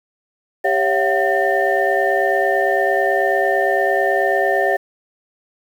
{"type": "tone cluster", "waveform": "sine", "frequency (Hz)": [394.9, 555, 676, 745, 1804], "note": ["G4", "C#5", "E5", "F#5", "A6"], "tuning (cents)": [13, 2, 43, 12, 43], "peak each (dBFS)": -20, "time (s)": [0.64, 4.77], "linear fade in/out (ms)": 10, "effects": ["tanh soft clip ceiling -5 dBFS", "7-bit"]}